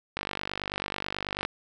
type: click train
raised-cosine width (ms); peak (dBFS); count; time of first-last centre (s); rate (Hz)
0.3; -14; 64; 0.17-1.45; 49.2
effects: none